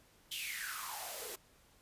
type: noise with high-pass filter sweep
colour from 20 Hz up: white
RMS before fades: -42 dBFS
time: 0.31-1.36 s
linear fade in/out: 10 ms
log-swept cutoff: 3200 to 370 Hz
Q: 7.5
effects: pink hiss -66 dBFS RMS until 1.81 s + resampled to 32000 Hz